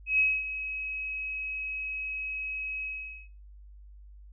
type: tone with ADSR envelope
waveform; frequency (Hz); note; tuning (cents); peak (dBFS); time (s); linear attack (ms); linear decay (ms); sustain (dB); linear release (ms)
sine; 2554; D#7; +45; -20; 0.06-3.29; 130; 240; -12; 450
effects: noise-tail reverb RT60 0.3 s tail -17 dB re dry + added 50 Hz sine -47 dBFS peak until 4.32 s